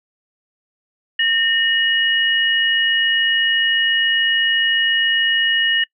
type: tone pair together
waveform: sine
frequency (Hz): 1827 / 2900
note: A#6 / F#7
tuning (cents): -35 / -35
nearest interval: minor sixth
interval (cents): 800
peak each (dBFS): -17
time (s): 1.19-5.84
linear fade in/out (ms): 5
effects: noise-tail reverb RT60 0.1 s tail -24 dB re dry